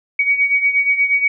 sine beating tone pair, 2253 / 2261.4 Hz, C#7 / C#7, +28 / +34 cents, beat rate 8.4 Hz, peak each -14 / -19 dBFS, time 0.19-1.28 s, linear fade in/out 5 ms, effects none

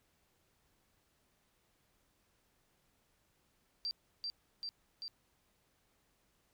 sine tone with echo, 4699 Hz, D8, in tune, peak -35 dBFS, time 3.85-3.91 s, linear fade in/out 0 ms, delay 390 ms, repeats 3, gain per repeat -2 dB, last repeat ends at 5.08 s, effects pink hiss -75 dBFS RMS until 6.53 s

